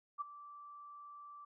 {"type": "tone with ADSR envelope", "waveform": "sine", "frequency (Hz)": 1166, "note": "D6", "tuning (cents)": -13, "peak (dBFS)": -34, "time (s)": [0.18, 1.45], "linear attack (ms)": 31, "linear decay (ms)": 14, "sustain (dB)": -16, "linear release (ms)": 7, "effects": []}